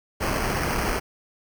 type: noise with sample-and-hold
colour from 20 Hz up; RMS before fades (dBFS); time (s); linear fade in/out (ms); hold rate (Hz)
pink; -25; 0.2-1; 20; 3675
effects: none